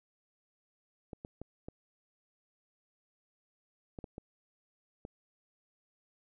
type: clicks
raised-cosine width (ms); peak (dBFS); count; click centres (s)
2; -29; 8; 1.132 / 1.249 / 1.416 / 1.685 / 3.988 / 4.042 / 4.181 / 5.051
effects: none